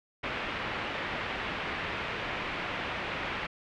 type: low-pass noise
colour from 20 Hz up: white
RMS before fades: -35 dBFS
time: 0.23-3.47 s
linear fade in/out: 10 ms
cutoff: 2700 Hz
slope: 24 dB/octave
effects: none